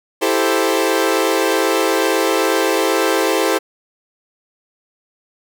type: chord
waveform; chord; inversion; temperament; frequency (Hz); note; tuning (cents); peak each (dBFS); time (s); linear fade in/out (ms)
sawtooth; A minor seventh; second; equal; 329.6 / 392 / 440 / 523.3; E4 / G4 / A4 / C5; 0 / 0 / 0 / 0; -16; 0.21-3.59; 20
effects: none